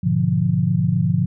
sine chord, G# diminished seventh, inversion none, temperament equal, 103.83 / 123.47 / 146.83 / 174.61 Hz, G#2 / B2 / D3 / F3, 0 / 0 / 0 / 0 cents, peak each -23 / -22 / -21 / -19 dBFS, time 0.03-1.26 s, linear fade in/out 10 ms, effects none

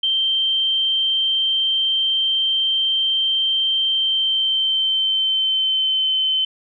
sine tone with pitch glide, 3136 to 3071 Hz, G7 to G7, 0 to -36 cents, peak -16 dBFS, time 0.03-6.45 s, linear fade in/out 5 ms, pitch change -36 cents, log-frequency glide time 3.86-6.11 s, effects none

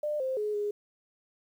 sine tone with pitch steps, 598 / 523 / 421.6 / 413.9 Hz, D5 / C5 / G#4 / G#4, +31 / -1 / +26 / -6 cents, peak -28 dBFS, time 0.03-0.71 s, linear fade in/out 5 ms, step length 170 ms, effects 10-bit

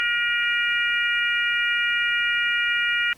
harmonic tone, 475.9 Hz, A#4, 36 cents sharp, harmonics 3 / 4 / 5 / 6, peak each -24 / -25 / -26 / -27 dBFS, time 0-3.13 s, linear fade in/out 0 ms, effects pink hiss -53 dBFS RMS until 3.17 s + Opus 32 kbps

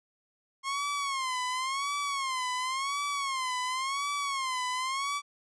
sawtooth tone with vibrato, 1073 Hz, C6, 43 cents sharp, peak -26 dBFS, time 0.63-5.22 s, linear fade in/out 50 ms, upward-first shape sine, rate 0.93 Hz, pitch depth 120 cents each way, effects resampled to 22050 Hz

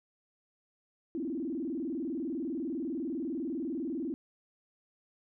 sine tone with vibrato, 293.8 Hz, D4, 1 cent sharp, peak -32 dBFS, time 1.15-4.14 s, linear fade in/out 0 ms, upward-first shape square, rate 20 Hz, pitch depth 220 cents each way, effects none

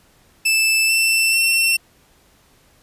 sawtooth tone with pitch steps, 2637 / 2671 / 2705 Hz, E7 / E7 / E7, 0 / +22 / +44 cents, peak -11 dBFS, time 0.45-1.77 s, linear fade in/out 10 ms, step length 440 ms, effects pink hiss -55 dBFS RMS until 2.82 s + resampled to 32000 Hz

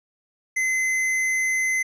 square tone, 2050 Hz, C7, 36 cents flat, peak -21 dBFS, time 0.56-1.83 s, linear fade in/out 10 ms, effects low-pass 10000 Hz 12 dB/octave

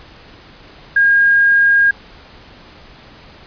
sine tone, 1623 Hz, G#6, 40 cents flat, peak -8 dBFS, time 0.96-1.91 s, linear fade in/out 5 ms, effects pink hiss -41 dBFS RMS until 3.46 s + resampled to 11025 Hz

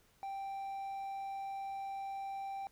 triangle tone, 784 Hz, G5, in tune, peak -37 dBFS, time 0.23-2.67 s, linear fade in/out 0 ms, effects pink hiss -69 dBFS RMS until 2.71 s

